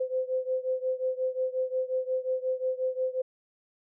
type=beating tone pair; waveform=sine; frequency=513 / 518.6 Hz; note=C5 / C5; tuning=-34 / -15 cents; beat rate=5.6 Hz; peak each=-29 / -31 dBFS; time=0-3.22 s; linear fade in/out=10 ms; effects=none